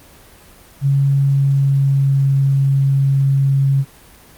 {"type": "tone with pitch glide", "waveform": "sine", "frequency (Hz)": [138.59, 137.08], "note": ["C#3", "C#3"], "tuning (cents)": [0, -19], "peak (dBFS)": -11, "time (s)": [0.81, 3.85], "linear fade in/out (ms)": 50, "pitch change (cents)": -19, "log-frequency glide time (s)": [1.13, 2.29], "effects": ["pink hiss -44 dBFS RMS until 4.37 s", "Opus 24 kbps"]}